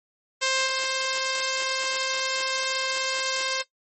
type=tone with level steps; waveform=5% pulse; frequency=527 Hz; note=C5; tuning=12 cents sharp; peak=-10 / -13 dBFS; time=0.41-3.63 s; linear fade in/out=20 ms; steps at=0.66 s; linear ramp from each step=20 ms; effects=noise-tail reverb RT60 0.1 s tail -17 dB re dry + MP3 32 kbps